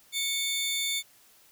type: tone pair together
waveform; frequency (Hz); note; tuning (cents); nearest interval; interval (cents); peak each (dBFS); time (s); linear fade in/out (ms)
sawtooth; 2217 / 3560; C#7 / A7; 0 / +20; minor sixth; 820; -29 / -26; 0.12-1.03; 50
effects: white hiss -59 dBFS RMS until 1.51 s